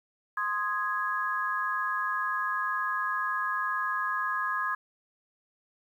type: chord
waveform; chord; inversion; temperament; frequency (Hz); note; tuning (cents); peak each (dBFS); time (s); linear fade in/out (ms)
sine; Ab major; first; equal; 1046.5 / 1244.5 / 1661.2; C6 / Eb6 / Ab6; 0 / 0 / 0; -32 / -32 / -31; 0.37-4.75; 5
effects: 10-bit